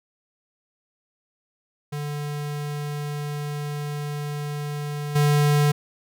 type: tone with level steps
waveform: square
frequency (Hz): 146.83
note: D3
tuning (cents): 0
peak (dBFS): -28 / -17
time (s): 1.92-5.72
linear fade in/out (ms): 10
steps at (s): 5.15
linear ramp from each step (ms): 10
effects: none